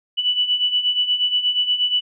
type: beating tone pair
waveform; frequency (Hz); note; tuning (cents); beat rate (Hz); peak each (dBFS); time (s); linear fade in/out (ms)
sine; 2960 / 2968.4; F#7 / F#7; 0 / +5; 8.4; -23 / -18; 0.17-2.01; 20
effects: none